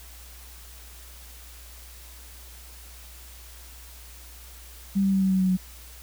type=tone with pitch steps; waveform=sine; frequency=196.3 / 194.38 / 192.48 / 190.6 / 188.74 / 186.89 / 185.07 Hz; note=G3 / G3 / G3 / G3 / F#3 / F#3 / F#3; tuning=+3 / -14 / -31 / -48 / +35 / +18 / +1 cents; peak=-19 dBFS; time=4.95-5.573 s; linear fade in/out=20 ms; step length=89 ms; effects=added 60 Hz sine -45 dBFS peak until 6.02 s + white hiss -48 dBFS RMS until 6.02 s